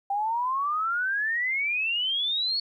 sine exponential sweep, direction up, 785 to 4435 Hz, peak -24 dBFS, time 0.1-2.6 s, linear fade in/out 5 ms, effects 11-bit

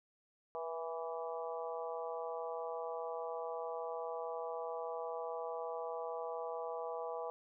harmonic tone with a mistuned harmonic, 164.81 Hz, E3, in tune, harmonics 3 / 4 / 5 / 6 / 7, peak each -42 / -44 / -46 / -48 / -49 dBFS, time 0.55-7.3 s, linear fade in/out 0 ms, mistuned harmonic 3, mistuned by -23 cents, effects none

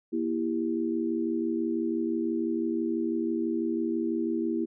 sine chord, E diminished, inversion second, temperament just, 237.3 / 329.6 / 395.6 Hz, Bb3 / E4 / G4, +31 / 0 / +16 cents, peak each -31 / -28 / -34 dBFS, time 0.12-4.66 s, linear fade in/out 20 ms, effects none

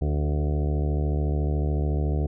harmonic tone with a mistuned harmonic, 73.9 Hz, D2, 11 cents sharp, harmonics 1 / 2 / 3 / 4 / 5 / 6 / 7 / 8 / 9 / 10, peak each -23 / -28 / -38 / -35 / -36 / -38 / -41 / -45 / -42 / -44 dBFS, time 0.01-2.27 s, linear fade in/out 10 ms, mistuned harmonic 5, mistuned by +28 cents, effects none

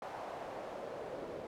pink noise with band-pass filter sweep, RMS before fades -44 dBFS, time 0.02-1.47 s, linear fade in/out 2 ms, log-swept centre 770 to 470 Hz, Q 2.3, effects none

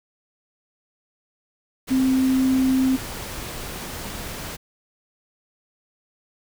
sine tone in noise, 261.6 Hz, C4, in tune, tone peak -16 dBFS, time 1.9-2.97 s, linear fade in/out 20 ms, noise pink, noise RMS -33 dBFS, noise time 1.87-4.57 s, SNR +14 dB, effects none

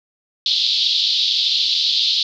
pink band-pass noise, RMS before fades -18 dBFS, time 0.46-2.23 s, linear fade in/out 2 ms, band 3400 to 4500 Hz, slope 48 dB/octave, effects none

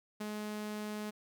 sawtooth tone with ADSR envelope, 211.2 Hz, G#3, 29 cents sharp, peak -32 dBFS, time 0.2-1.11 s, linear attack 11 ms, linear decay 14 ms, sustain -2 dB, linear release 16 ms, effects none

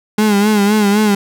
35% pulse tone with vibrato, 207.7 Hz, G#3, in tune, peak -8 dBFS, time 0.18-1.15 s, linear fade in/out 5 ms, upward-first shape sine, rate 3.9 Hz, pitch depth 69 cents each way, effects none

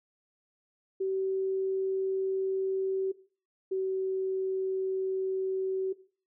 sine tone pair in turn, 382.8 / 379.9 Hz, G4 / F#4, -41 / +46 cents, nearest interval unison, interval 13 cents, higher first, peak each -27 dBFS, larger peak neither, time 1-3.12 / 3.71-5.93 s, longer second, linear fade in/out 10 ms, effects noise-tail reverb RT60 0.4 s tail -17 dB re dry

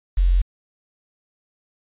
sine tone with quantisation, 44.38 Hz, F1, 29 cents sharp, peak -13 dBFS, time 0.17-0.42 s, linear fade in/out 10 ms, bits 7, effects resampled to 8000 Hz

